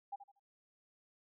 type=tone with echo; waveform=sine; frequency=802 Hz; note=G5; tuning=39 cents sharp; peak=-39 dBFS; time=0.12-0.16 s; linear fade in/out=10 ms; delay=79 ms; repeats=3; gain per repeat=-11 dB; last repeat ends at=0.397 s; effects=none